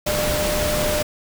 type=tone in noise; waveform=sine; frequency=601 Hz; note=D5; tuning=40 cents sharp; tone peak=-22 dBFS; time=0.06-1.03 s; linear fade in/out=10 ms; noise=pink; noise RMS=-23 dBFS; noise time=0.06-1.03 s; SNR=-2 dB; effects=none